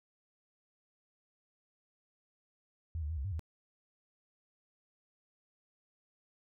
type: tone with pitch steps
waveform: sine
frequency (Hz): 82 / 73.9 / 81.5 / 67.2 / 98.4 / 79.8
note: E2 / D2 / E2 / C2 / G2 / D#2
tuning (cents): -9 / +11 / -19 / +47 / +7 / +44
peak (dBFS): -34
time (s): 2.95-3.394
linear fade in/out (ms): 0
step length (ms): 74
effects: none